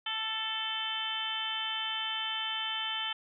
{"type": "harmonic tone with a mistuned harmonic", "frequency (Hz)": 440, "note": "A4", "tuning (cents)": 0, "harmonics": [2, 3, 4, 5, 6, 7, 8], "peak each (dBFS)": [-41, -42, -41, -45, -43, -34, -41], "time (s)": [0.06, 3.13], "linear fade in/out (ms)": 5, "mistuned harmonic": 3, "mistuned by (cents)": 16, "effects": []}